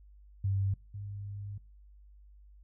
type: tone pair in turn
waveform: sine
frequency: 97.8 / 101.07 Hz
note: G2 / G#2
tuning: -4 / -47 cents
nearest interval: minor second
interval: 57 cents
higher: second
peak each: -27 / -38 dBFS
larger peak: first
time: 0.44-0.74 / 0.94-1.58 s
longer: second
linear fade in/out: 5 ms
effects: noise-tail reverb RT60 0.3 s tail -22 dB re dry + added 50 Hz sine -53 dBFS peak until 2.63 s